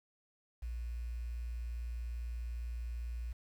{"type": "tone with quantisation", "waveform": "sine", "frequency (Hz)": 58.8, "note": "A#1", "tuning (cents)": 16, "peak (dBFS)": -37, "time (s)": [0.62, 3.33], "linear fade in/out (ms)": 10, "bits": 10, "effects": []}